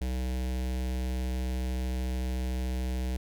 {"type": "tone with notch filter", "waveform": "square", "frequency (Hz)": 63.3, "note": "B1", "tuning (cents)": 43, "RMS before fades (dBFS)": -31, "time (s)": [0.01, 3.17], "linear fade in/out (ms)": 5, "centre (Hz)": 1200, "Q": 1.3, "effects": []}